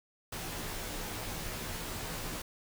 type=noise with comb filter; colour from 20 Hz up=pink; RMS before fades=-39 dBFS; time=0.32-2.42 s; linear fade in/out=5 ms; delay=15 ms; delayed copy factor=-0.75; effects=none